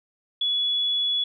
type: tone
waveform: sine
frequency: 3398 Hz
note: G#7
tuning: 39 cents sharp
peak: -21 dBFS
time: 0.41-1.24 s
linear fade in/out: 5 ms
effects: none